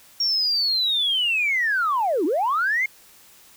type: linear two-way sweep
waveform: sine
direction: down then up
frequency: 5588 to 280.6 to 2177 Hz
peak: -18 dBFS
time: 0.2-2.86 s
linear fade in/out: 5 ms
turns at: 2.25 s
effects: tanh soft clip ceiling -14 dBFS + white hiss -51 dBFS RMS until 3.56 s